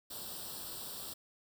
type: noise with comb filter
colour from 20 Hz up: white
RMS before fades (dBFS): -44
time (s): 0.1-1.14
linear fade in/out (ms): 10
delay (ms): 0.23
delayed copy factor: +0.8
effects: none

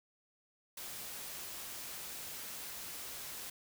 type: noise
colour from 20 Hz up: white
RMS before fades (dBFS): -45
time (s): 0.77-3.5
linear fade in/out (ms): 5
effects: none

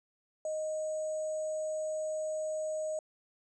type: tone with sample-and-hold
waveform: sine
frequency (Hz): 622.3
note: D#5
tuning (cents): 0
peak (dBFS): -32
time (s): 0.45-2.99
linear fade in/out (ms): 2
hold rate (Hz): 7350
effects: resampled to 24000 Hz

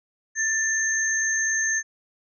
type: tone pair together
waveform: sine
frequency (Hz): 1775 / 6332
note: A6 / G8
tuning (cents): +15 / +17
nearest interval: octave + minor seventh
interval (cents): 2202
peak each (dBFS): -23 / -25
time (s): 0.35-1.83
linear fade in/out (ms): 50
effects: none

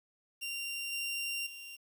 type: tone with level steps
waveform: sawtooth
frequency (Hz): 2772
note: F7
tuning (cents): -14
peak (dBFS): -33 / -31 / -42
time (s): 0.41-1.77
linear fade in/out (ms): 20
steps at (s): 0.92 / 1.46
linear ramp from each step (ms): 10
effects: 10-bit

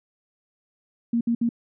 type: tone bursts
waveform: sine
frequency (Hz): 233.9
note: A#3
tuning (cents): +6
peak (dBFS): -19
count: 3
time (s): 1.13-1.491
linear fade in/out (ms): 5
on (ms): 79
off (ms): 62
effects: none

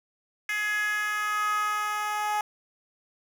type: tone with high-pass filter sweep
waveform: 10% pulse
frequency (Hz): 420.4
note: G#4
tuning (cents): +21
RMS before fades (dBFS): -28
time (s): 0.49-2.41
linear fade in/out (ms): 2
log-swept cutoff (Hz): 1900 to 870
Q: 5.2
effects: none

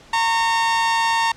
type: tone pair together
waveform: sawtooth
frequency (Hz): 915.7 / 1100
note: A#5 / C#6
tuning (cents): -31 / -14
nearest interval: minor third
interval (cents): 317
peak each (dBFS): -13 / -23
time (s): 0.13-1.32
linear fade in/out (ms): 5
effects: pink hiss -46 dBFS RMS until 1.36 s + low-pass 6000 Hz 12 dB/octave

